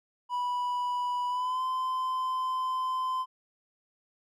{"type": "tone with pitch glide", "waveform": "triangle", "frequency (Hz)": [983, 1028.9], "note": ["B5", "C6"], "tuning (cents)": [-8, -29], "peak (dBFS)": -26, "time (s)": [0.29, 3.26], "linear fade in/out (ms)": 50, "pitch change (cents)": 79, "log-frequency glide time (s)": [1.28, 1.62], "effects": []}